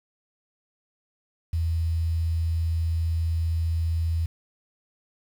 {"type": "tone", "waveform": "sine", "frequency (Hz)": 82.41, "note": "E2", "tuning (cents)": 0, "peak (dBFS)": -22, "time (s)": [1.53, 4.26], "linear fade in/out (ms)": 5, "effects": ["8-bit"]}